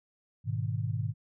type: chord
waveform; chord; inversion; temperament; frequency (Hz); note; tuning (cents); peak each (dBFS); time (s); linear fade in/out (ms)
sine; G# minor; none; equal; 103.83 / 123.47 / 155.56; G#2 / B2 / D#3; 0 / 0 / 0; -32 / -33 / -36; 0.44-1.14; 50
effects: none